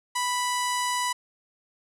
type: tone with low-pass filter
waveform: sawtooth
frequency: 987.8 Hz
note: B5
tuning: in tune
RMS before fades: -27 dBFS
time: 0.15-1.13 s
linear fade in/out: 10 ms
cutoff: 9400 Hz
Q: 2
effects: none